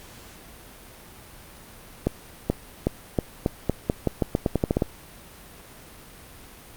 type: accelerating click train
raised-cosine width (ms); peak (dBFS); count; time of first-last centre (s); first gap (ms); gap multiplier
2; -7; 16; 2.07-4.822; 430; 0.86
effects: pink hiss -46 dBFS RMS until 6.76 s + Opus 48 kbps

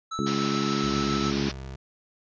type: tone with tremolo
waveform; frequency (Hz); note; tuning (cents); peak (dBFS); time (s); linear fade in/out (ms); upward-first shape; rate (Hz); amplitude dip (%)
square; 1313; E6; -7; -30; 0.11-1.31; 10; triangle; 7.1; 40
type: harmonic tone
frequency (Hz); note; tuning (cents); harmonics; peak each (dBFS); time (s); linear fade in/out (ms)
69.5; C#2; +5; 2 / 3 / 4 / 5 / 6; -33 / -28 / -31 / -31 / -35; 0.19-1.49; 0
type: band-pass noise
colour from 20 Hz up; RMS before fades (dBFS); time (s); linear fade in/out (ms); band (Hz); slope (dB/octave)
white; -35; 0.26-1.52; 10; 480 to 5800; 96
type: tone with pitch glide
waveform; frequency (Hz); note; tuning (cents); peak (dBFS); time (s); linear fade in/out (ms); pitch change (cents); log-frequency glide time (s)
25% pulse; 66 to 66.42; C2 to C2; +16 to +27; -32; 0.83-1.76; 10; +11; 1.19-1.27
effects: resampled to 16000 Hz

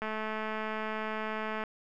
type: click train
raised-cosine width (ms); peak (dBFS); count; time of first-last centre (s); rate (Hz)
0.5; -21; 352; 0.02-1.638; 217
effects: none

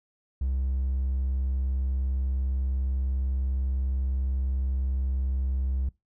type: tone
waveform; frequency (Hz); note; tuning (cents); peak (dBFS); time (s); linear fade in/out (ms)
triangle; 65.7; C2; +8; -22; 0.41-5.89; 5
effects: noise-tail reverb RT60 0.2 s tail -23 dB re dry + tanh soft clip ceiling -18 dBFS

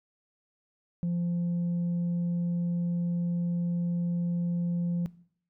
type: tone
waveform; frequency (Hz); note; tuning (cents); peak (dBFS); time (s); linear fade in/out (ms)
sine; 173.3; F3; -13; -24; 1.03-5.06; 0
effects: noise-tail reverb RT60 0.6 s tail -21 dB re dry + tanh soft clip ceiling -25 dBFS

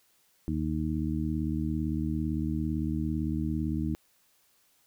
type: harmonic tone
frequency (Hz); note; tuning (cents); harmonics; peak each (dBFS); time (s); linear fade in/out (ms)
77.78; D#2; 0; 1 / 2 / 3 / 4; -33 / -33 / -33 / -33; 0.48-3.95; 0
effects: white hiss -67 dBFS RMS until 4.86 s

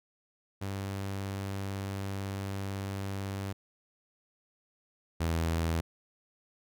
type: tone pair in turn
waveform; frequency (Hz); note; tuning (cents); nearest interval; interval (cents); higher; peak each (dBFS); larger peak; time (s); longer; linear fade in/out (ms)
sawtooth; 98 / 82.41; G2 / E2; 0 / 0; minor third; 300; first; -30 / -24; second; 0.61-3.53 / 5.2-5.81; first; 10
effects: none

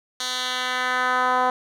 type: tone with band-pass filter sweep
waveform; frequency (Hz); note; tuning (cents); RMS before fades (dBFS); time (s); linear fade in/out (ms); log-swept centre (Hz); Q
10% pulse; 252.7; B3; +40; -23; 0.2-1.5; 2; 4700 to 870; 1.5
effects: none

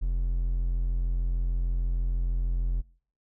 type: tone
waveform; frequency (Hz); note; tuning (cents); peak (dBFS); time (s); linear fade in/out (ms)
triangle; 43.23; F1; -17; -22; 0.01-2.82; 20
effects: noise-tail reverb RT60 0.5 s tail -23 dB re dry

